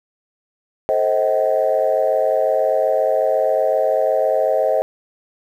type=chord; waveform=sine; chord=A diminished seventh; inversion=none; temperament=just; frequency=440 / 528 / 633.6 / 760.3 Hz; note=A4 / C5 / Eb5 / Gb5; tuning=0 / +16 / +31 / +47 cents; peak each=-23 / -18 / -17 / -23 dBFS; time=0.89-4.82 s; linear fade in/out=0 ms; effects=tanh soft clip ceiling -6 dBFS + 8-bit